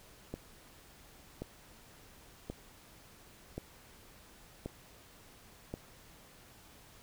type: click train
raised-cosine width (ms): 2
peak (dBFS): -25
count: 6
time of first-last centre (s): 0.34-5.74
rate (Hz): 0.926
effects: pink hiss -58 dBFS RMS until 7.02 s